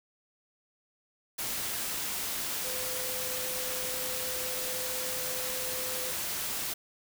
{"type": "tone in noise", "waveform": "sine", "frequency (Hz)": 509, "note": "C5", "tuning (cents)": -48, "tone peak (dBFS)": -40, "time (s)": [2.64, 6.12], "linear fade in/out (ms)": 10, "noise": "white", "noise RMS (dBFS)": -34, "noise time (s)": [1.38, 6.74], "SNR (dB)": -9, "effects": []}